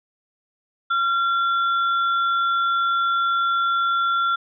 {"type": "tone pair together", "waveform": "sine", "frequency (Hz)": [1374, 3462], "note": ["F6", "A7"], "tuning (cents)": [-29, -29], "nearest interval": "octave + major third", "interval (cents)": 1600, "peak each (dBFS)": [-18, -30], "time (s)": [0.9, 4.36], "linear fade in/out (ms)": 10, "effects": []}